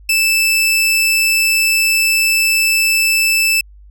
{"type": "tone", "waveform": "sawtooth", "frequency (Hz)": 2637, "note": "E7", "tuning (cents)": 0, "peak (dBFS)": -8, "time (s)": [0.09, 3.61], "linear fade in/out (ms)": 5, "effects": ["added 50 Hz sine -38 dBFS peak until 3.9 s"]}